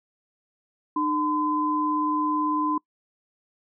sine tone pair together, 303 / 1019 Hz, D#4 / C6, -46 / -46 cents, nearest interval octave + major sixth, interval 2100 cents, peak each -25 / -24 dBFS, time 0.96-2.78 s, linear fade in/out 5 ms, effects noise-tail reverb RT60 0.1 s tail -25 dB re dry

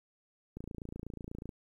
click train, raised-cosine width 3 ms, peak -29 dBFS, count 27, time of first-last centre 0.57-1.492 s, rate 28.2 Hz, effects 11-bit

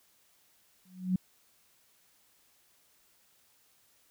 sine tone with exponential growth, 184.3 Hz, F#3, 7 cents flat, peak -22 dBFS, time 0.85-1.16 s, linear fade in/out 5 ms, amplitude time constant 66 ms, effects white hiss -67 dBFS RMS until 4.1 s

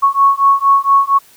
sine beating tone pair, 1104 / 1108.3 Hz, C#6 / C#6, -7 / -1 cents, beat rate 4.3 Hz, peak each -11 / -11 dBFS, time 0.02-1.19 s, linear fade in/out 20 ms, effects white hiss -46 dBFS RMS until 1.36 s

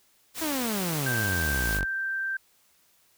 white noise, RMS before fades -34 dBFS, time 0.34-1.81 s, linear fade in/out 50 ms
sawtooth exponential sweep, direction down, 329.6 to 44.75 Hz, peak -24 dBFS, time 0.41-1.85 s, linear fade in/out 10 ms
sine tone, 1568 Hz, G6, in tune, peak -27 dBFS, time 1.06-2.37 s, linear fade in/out 5 ms
effects white hiss -64 dBFS RMS until 3.17 s

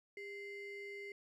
triangle ring-modulated tone, 1243 Hz, D#6, 2 cents flat, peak -40 dBFS, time 0.17-1.12 s, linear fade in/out 2 ms, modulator 840 Hz, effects none

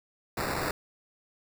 violet noise with sample-and-hold, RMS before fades -31 dBFS, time 0.37-0.71 s, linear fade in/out 2 ms, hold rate 3150 Hz, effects none

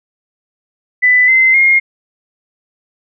sine tone with pitch steps, 1995 / 2064 / 2136 Hz, B6 / C7 / C7, +17 / -24 / +35 cents, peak -6 dBFS, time 1.02-1.8 s, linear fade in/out 20 ms, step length 260 ms, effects none

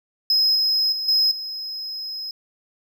triangle tone with level steps, 5110 Hz, D#8, 45 cents sharp, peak -14 / -16 / -23 / -14 / -27 dBFS, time 0.3-2.31 s, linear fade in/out 2 ms, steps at 0.55 / 0.92 / 1.08 / 1.31 s, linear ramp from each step 5 ms, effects none

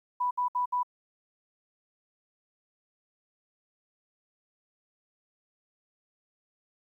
sine tone bursts, 987.8 Hz, B5, in tune, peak -25 dBFS, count 4, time 0.2-0.832 s, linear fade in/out 10 ms, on 110 ms, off 64 ms, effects 11-bit

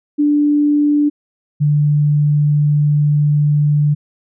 sine tone pair in turn, 293.7 / 147.66 Hz, D4 / D3, 0 / +10 cents, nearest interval octave, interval 1190 cents, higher first, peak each -10 dBFS, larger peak neither, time 0.18-1.1 / 1.6-3.95 s, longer second, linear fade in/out 20 ms, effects none

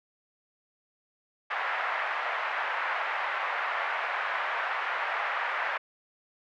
white band-pass noise, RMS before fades -31 dBFS, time 1.5-5.78 s, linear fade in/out 10 ms, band 670 to 2000 Hz, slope 24 dB/octave, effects none

